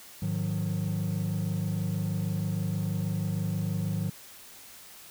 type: tone cluster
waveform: triangle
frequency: 104.9 / 154.8 / 181.1 Hz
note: G#2 / D#3 / F#3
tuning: +18 / -9 / -37 cents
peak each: -29 dBFS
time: 0.22-4.1 s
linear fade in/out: 5 ms
effects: tanh soft clip ceiling -20 dBFS + white hiss -49 dBFS RMS until 5.1 s